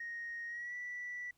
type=tone with pitch glide; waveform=sine; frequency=1868 to 1960.9 Hz; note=A#6 to B6; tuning=+3 to -13 cents; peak=-39 dBFS; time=0-1.31 s; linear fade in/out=5 ms; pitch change=+84 cents; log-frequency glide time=0.47-0.75 s; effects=tanh soft clip ceiling -36 dBFS + pink hiss -75 dBFS RMS until 1.37 s